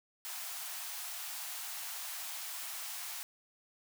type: high-pass noise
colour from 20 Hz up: white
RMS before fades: -42 dBFS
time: 0.25-3.23 s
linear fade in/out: 0 ms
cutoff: 640 Hz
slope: 96 dB/octave
effects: none